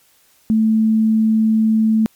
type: tone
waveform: sine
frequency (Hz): 220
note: A3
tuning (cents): 0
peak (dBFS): -11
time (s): 0.5-2.06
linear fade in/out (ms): 0
effects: white hiss -55 dBFS RMS until 2.15 s + MP3 96 kbps